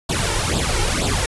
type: noise with flanger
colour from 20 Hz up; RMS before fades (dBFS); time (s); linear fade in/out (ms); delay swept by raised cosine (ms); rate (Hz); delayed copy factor
pink; -20; 0.09-1.26; 5; 0.24 to 2.24; 2.1; +0.75
effects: resampled to 24000 Hz